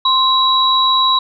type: tone pair together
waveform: sine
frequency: 1046.5 / 3891 Hz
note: C6 / B7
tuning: 0 / -27 cents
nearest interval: octave + major seventh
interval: 2273 cents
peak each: -13 dBFS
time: 0.05-1.19 s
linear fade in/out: 5 ms
effects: none